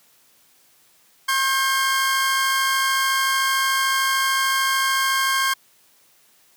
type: tone pair together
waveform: sawtooth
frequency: 1076.5 / 1588 Hz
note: C6 / G6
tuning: +49 / +22 cents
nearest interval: perfect fifth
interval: 673 cents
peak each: -17 / -18 dBFS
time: 1.28-5.54 s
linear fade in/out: 10 ms
effects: white hiss -57 dBFS RMS until 6.56 s + high-pass 100 Hz 12 dB/octave